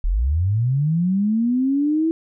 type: linear sweep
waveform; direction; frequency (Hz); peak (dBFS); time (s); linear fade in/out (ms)
sine; up; 34.65 to 329.6; -16; 0.04-2.11; 0
effects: none